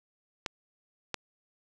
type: clicks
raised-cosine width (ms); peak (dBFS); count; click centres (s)
0.2; -14; 2; 0.462 / 1.143
effects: none